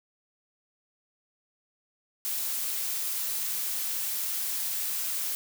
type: noise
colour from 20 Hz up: blue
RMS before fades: -31 dBFS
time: 2.25-5.35 s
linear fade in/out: 0 ms
effects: none